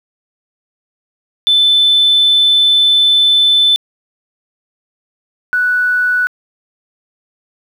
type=tone pair in turn; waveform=sine; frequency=3520 / 1480 Hz; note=A7 / F#6; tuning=0 / 0 cents; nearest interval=octave + minor third; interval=1500 cents; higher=first; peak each=-6 / -10 dBFS; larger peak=first; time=1.47-3.76 / 5.53-6.27 s; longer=first; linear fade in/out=0 ms; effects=tanh soft clip ceiling -2 dBFS + 7-bit